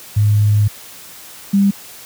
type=tone pair in turn; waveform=sine; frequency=104.6 / 198.66 Hz; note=G#2 / G3; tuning=+13 / +23 cents; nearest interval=major seventh; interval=1110 cents; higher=second; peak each=-9 dBFS; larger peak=neither; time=0.16-0.68 / 1.53-1.71 s; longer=first; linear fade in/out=10 ms; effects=white hiss -37 dBFS RMS until 2.05 s + high-pass 60 Hz 12 dB/octave